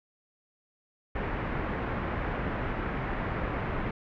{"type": "low-pass noise", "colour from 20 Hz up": "pink", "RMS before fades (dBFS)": -32, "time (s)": [1.15, 3.91], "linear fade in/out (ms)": 5, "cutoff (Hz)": 2100, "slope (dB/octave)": 24, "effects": []}